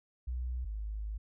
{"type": "tone pair in turn", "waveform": "sine", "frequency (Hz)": [61.74, 52.61], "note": ["B1", "G#1"], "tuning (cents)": [0, 23], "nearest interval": "minor third", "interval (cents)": 277, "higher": "first", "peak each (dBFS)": [-33, -35], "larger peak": "first", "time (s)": [[0.27, 0.65], [0.65, 1.18]], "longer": "second", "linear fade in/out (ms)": 10, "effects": []}